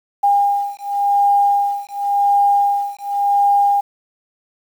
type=beating tone pair; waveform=sine; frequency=807 / 807.91 Hz; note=G#5 / G#5; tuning=-50 / -48 cents; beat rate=0.91 Hz; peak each=-16 dBFS; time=0.23-3.81 s; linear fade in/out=10 ms; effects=7-bit